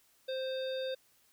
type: harmonic tone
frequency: 523.3 Hz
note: C5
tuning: in tune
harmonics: 1 / 3 / 5 / 7 / 9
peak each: -34 / -48 / -53 / -44 / -52 dBFS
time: 0.28-0.95 s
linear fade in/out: 10 ms
effects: white hiss -68 dBFS RMS until 1.32 s